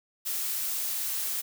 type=noise; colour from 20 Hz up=blue; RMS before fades=-31 dBFS; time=0.25-1.42 s; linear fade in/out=20 ms; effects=none